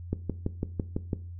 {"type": "click train", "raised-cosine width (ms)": 3, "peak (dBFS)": -15, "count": 7, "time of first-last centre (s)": [0.13, 1.132], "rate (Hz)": 5.99, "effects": ["noise-tail reverb RT60 0.4 s tail -17 dB re dry", "added 87 Hz sine -38 dBFS peak until 1.39 s"]}